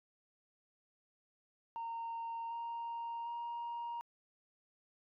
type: tone with pitch steps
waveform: sine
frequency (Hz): 921 / 931.2 / 941.4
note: A#5 / A#5 / A#5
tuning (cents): -21 / -2 / +17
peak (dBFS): -37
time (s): 1.76-4.01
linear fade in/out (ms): 0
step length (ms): 750
effects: tanh soft clip ceiling -37 dBFS